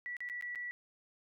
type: tone with dropouts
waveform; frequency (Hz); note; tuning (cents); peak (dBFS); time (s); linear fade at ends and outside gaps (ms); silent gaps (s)
sine; 1951; B6; -22; -38; 0.06-0.71; 0; 0.167-0.205 / 0.289-0.298 / 0.411-0.424 / 0.55-0.557
effects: none